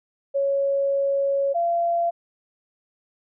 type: tone pair in turn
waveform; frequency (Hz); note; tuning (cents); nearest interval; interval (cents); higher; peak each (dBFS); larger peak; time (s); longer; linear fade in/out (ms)
sine; 554.4 / 684.6; C#5 / F5; 0 / -35; major third; 365; second; -19; neither; 0.34-1.54 / 1.54-2.11; first; 20
effects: none